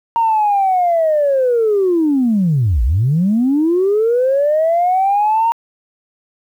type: linear two-way sweep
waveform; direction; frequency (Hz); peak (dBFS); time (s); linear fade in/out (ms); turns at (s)
sine; down then up; 932.3 to 52.3 to 932.3; -10; 0.16-5.52; 0; 2.83
effects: tanh soft clip ceiling -7 dBFS + 8-bit